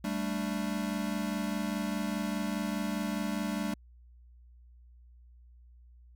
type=chord; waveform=square; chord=G suspended second; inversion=none; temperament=equal with one note detuned; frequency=196 / 220.9 / 293.7 Hz; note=G3 / A3 / D4; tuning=0 / +7 / 0 cents; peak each=-35 / -36 / -38 dBFS; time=0.04-3.74 s; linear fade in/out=5 ms; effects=added 60 Hz sine -53 dBFS peak until 6.15 s